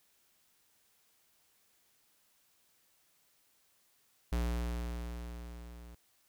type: tone with level ramp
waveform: square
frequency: 59.1 Hz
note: A#1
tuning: 24 cents sharp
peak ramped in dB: -30 to -50 dBFS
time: 4.32-5.95 s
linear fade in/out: 5 ms
effects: white hiss -71 dBFS RMS until 6.28 s